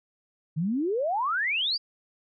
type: exponential sweep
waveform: sine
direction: up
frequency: 146.83 to 4955 Hz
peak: -24 dBFS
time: 0.56-1.78 s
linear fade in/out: 20 ms
effects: none